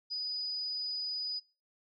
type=tone; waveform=sine; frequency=4961 Hz; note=D#8; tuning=6 cents flat; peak=-34 dBFS; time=0.1-1.4 s; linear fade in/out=20 ms; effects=noise-tail reverb RT60 0.3 s tail -21 dB re dry